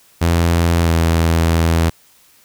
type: tone with pitch glide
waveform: sawtooth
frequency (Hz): 84.6 to 82.67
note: E2 to E2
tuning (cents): +45 to +6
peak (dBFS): -8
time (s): 0.21-1.9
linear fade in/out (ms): 10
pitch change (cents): -39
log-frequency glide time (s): 0.82-0.9
effects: white hiss -51 dBFS RMS until 2.44 s